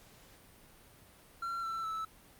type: tone with pitch steps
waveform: triangle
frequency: 1366 / 1337.9 / 1310.4 Hz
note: F6 / E6 / E6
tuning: -39 / +25 / -11 cents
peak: -33 dBFS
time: 1.42-2.05 s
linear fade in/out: 5 ms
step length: 210 ms
effects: pink hiss -59 dBFS RMS until 2.39 s + Opus 48 kbps